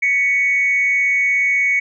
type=tone pair together; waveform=sine; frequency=1967.7 / 2231 Hz; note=B6 / C#7; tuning=-7 / +11 cents; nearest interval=major second; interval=218 cents; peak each=-21 / -13 dBFS; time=0.02-1.8 s; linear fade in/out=10 ms; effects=tanh soft clip ceiling -8 dBFS